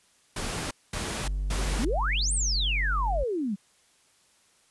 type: noise bursts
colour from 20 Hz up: pink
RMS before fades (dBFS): -32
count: 3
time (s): 0.36-1.85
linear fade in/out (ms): 5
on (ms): 350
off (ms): 220
type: tone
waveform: triangle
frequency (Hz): 48.51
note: G1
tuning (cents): -17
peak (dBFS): -24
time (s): 1.23-3.24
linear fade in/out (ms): 10
type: exponential two-way sweep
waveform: sine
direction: up then down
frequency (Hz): 185 to 9250 to 185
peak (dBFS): -26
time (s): 1.78-3.56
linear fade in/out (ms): 20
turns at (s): 2.33
effects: white hiss -63 dBFS RMS until 4.7 s + resampled to 24000 Hz